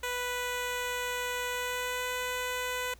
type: tone with pitch glide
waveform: 10% pulse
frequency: 493.9 to 499.4 Hz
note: B4 to B4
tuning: 0 to +19 cents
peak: -23 dBFS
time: 0.03-2.94 s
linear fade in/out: 5 ms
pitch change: +19 cents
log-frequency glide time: 1.5-2.06 s
effects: added 60 Hz sine -53 dBFS peak until 2.99 s + pink hiss -60 dBFS RMS until 2.99 s